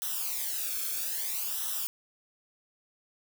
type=noise with flanger; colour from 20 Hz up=blue; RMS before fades=-33 dBFS; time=0.02-1.87 s; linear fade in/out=0 ms; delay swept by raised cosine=0.43 to 1.04 ms; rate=0.61 Hz; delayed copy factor=-0.8; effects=none